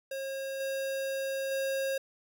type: tone with level steps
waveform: square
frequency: 540 Hz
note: C#5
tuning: 45 cents flat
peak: -35 / -32 / -30 dBFS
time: 0.11-1.98 s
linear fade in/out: 5 ms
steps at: 0.6 / 1.51 s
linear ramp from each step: 5 ms
effects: none